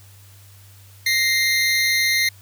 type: tone pair together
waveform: 25% pulse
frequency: 1874 / 2093 Hz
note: A#6 / C7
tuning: +9 / 0 cents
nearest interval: major second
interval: 191 cents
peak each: -20 / -14 dBFS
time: 1.06-2.29 s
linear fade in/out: 5 ms
effects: added 98 Hz sine -45 dBFS peak until 2.41 s + white hiss -51 dBFS RMS until 2.41 s